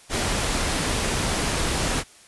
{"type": "noise", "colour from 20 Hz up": "pink", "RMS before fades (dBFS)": -24, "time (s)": [0.09, 2.04], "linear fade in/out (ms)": 50, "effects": ["white hiss -50 dBFS RMS until 2.27 s", "resampled to 24000 Hz"]}